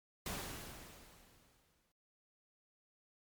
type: noise with exponential decay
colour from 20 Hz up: pink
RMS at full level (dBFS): -40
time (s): 0.26-1.92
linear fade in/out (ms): 2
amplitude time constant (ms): 360
effects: MP3 96 kbps